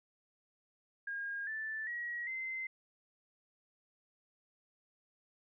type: tone with pitch steps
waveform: sine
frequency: 1623 / 1759.7 / 1907.9 / 2069 Hz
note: G#6 / A6 / A#6 / C7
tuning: -40 / 0 / +40 / -20 cents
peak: -37 dBFS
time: 1.07-2.67 s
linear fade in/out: 5 ms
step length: 400 ms
effects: none